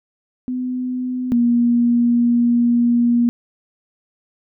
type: tone pair in turn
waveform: sine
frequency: 252.1 / 238.4 Hz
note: B3 / A#3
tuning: +36 / +39 cents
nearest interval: minor second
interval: 97 cents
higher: first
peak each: -20 / -12 dBFS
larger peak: second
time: 0.48-1.32 / 1.32-3.29 s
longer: second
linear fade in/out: 0 ms
effects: none